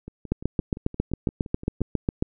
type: two click trains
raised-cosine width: 3 ms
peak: -9 / -24 dBFS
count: 15 / 11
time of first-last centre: 0.32-2.225 / 0.08-1.807 s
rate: 7.35 / 5.79 Hz
effects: none